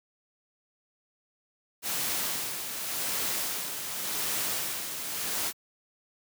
white noise with tremolo, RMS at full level -30 dBFS, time 1.82-5.53 s, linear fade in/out 50 ms, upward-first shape sine, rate 0.88 Hz, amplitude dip 50%, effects high-pass 100 Hz 12 dB/octave

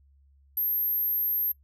sine tone, 12810 Hz, G9, 36 cents sharp, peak -24 dBFS, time 0.57-1.52 s, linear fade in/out 5 ms, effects noise-tail reverb RT60 0.1 s tail -23 dB re dry + added 69 Hz sine -57 dBFS peak until 1.63 s

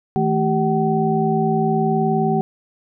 sine tone cluster, 160.3 / 219.6 / 389.3 / 758 Hz, E3 / A3 / G4 / F#5, -48 / -3 / -12 / +42 cents, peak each -21 dBFS, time 0.16-2.41 s, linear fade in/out 0 ms, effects none

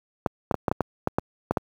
clicks, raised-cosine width 1 ms, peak -7 dBFS, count 10, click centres 0.262 / 0.512 / 0.543 / 0.682 / 0.715 / 0.807 / 1.074 / 1.185 / 1.51 / 1.572 s, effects high-pass 80 Hz 12 dB/octave + 8-bit

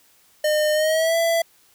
square tone with pitch glide, 608 to 666.9 Hz, D#5 to E5, -40 to +20 cents, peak -18 dBFS, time 0.44-1.42 s, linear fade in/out 5 ms, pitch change +160 cents, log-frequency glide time 0.73-1.17 s, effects white hiss -57 dBFS RMS until 1.74 s

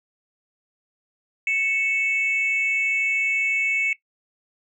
sine tone pair together, 2217 / 2627 Hz, C#7 / E7, 0 / -7 cents, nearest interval minor third, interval 293 cents, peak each -20 / -23 dBFS, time 1.47-3.93 s, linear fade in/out 2 ms, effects noise-tail reverb RT60 0.1 s tail -18 dB re dry + tanh soft clip ceiling -14 dBFS

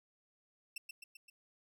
sawtooth tone with echo, 2682 Hz, E7, 29 cents sharp, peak -37 dBFS, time 0.76-0.78 s, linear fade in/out 5 ms, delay 130 ms, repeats 4, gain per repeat -4 dB, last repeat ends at 1.3 s, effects none

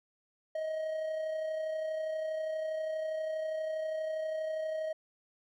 triangle tone with amplitude modulation, 630 Hz, D#5, 21 cents sharp, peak -29 dBFS, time 0.55-4.93 s, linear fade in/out 5 ms, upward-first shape sine, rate 32.4 Hz, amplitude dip 35%, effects none

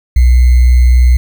sine tone with sample-and-hold, 61.74 Hz, B1, in tune, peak -3 dBFS, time 0.16-1.17 s, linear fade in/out 5 ms, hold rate 2100 Hz, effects none

